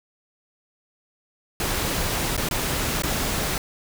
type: noise with dropouts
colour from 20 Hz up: pink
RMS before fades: -25 dBFS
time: 1.6-3.58 s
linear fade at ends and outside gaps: 1 ms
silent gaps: 2.366-2.377 / 2.488-2.511 / 3.021-3.035 s
effects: none